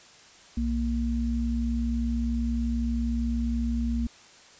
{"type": "tone pair together", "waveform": "sine", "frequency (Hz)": [61.59, 233.1], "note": ["B1", "A#3"], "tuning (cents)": [-4, 0], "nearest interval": "octave + major seventh", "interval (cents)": 2304, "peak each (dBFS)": -27, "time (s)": [0.57, 4.07], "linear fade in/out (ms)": 5, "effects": ["white hiss -52 dBFS RMS until 4.59 s", "resampled to 16000 Hz"]}